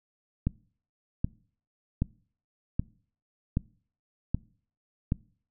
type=click train; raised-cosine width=5 ms; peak=-13 dBFS; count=7; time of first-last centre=0.47-5.121 s; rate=1.29 Hz; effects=noise-tail reverb RT60 0.5 s tail -23 dB re dry